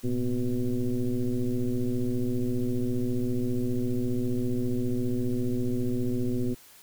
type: tone with frequency modulation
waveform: sine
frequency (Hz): 128.4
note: C3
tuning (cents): -32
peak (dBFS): -24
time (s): 0.03-6.55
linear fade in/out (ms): 20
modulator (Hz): 121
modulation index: 2
effects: white hiss -53 dBFS RMS until 6.82 s